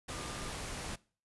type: tone in noise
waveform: sine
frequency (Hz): 1200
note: D6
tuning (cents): +37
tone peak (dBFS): -51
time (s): 0.1-0.5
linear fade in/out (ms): 10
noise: pink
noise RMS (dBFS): -41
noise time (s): 0.08-0.96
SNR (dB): -13
effects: noise-tail reverb RT60 0.4 s tail -22 dB re dry + resampled to 24000 Hz